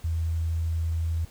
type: tone with quantisation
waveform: sine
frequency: 82 Hz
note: E2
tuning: 9 cents flat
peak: -24 dBFS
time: 0.04-1.25 s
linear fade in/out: 5 ms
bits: 9
effects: pink hiss -53 dBFS RMS until 1.3 s